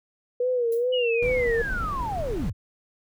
sine tone with vibrato, 483 Hz, B4, 39 cents flat, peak -21 dBFS, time 0.4-1.62 s, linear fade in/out 5 ms, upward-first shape sine, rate 2.4 Hz, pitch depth 87 cents each way
violet noise with exponential decay, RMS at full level -40 dBFS, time 0.72-0.9 s, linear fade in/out 2 ms, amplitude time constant 38 ms
sine linear sweep, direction down, 2960 to 61.74 Hz, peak -27 dBFS, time 0.92-2.53 s, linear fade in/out 20 ms
brown noise, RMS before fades -32 dBFS, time 1.22-2.5 s, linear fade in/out 5 ms
effects none

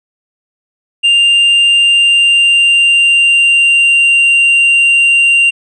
triangle tone with pitch glide, 2794 to 2773 Hz, F7 to F7, 0 to -13 cents, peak -4 dBFS, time 1.03-5.51 s, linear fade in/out 20 ms, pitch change -13 cents, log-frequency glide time 1.7-4.22 s, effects resampled to 22050 Hz

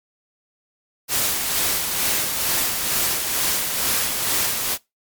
white noise with tremolo, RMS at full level -20 dBFS, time 1.08-4.78 s, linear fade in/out 50 ms, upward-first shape sine, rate 2.2 Hz, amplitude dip 40%, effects noise-tail reverb RT60 0.2 s tail -22 dB re dry + MP3 96 kbps

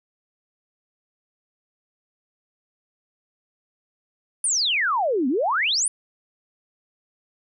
sine exponential two-way sweep, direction down then up, 9956 to 241.2 to 9956 Hz, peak -19 dBFS, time 4.44-5.88 s, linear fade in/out 2 ms, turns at 5.28 s, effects none

